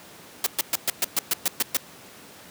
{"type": "noise bursts", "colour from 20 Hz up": "white", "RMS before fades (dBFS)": -22, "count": 10, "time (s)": [0.44, 1.77], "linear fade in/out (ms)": 2, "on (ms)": 25, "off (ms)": 120, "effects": ["pink hiss -46 dBFS RMS until 2.5 s", "high-pass 150 Hz 12 dB/octave"]}